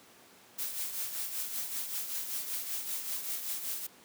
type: noise with tremolo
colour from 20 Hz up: blue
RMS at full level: -34 dBFS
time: 0.58-3.87 s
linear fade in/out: 10 ms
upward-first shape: triangle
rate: 5.2 Hz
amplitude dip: 60%
effects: pink hiss -57 dBFS RMS until 4.04 s + high-pass 200 Hz 12 dB/octave